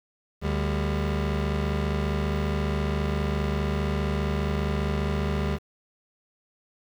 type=tone pair together; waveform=25% pulse; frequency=74.88 / 199.9 Hz; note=D2 / G3; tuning=+34 / +34 cents; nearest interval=octave + perfect fourth; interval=1700 cents; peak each=-22 / -25 dBFS; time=0.41-5.59 s; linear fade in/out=50 ms; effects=low-pass 4000 Hz 12 dB/octave + 8-bit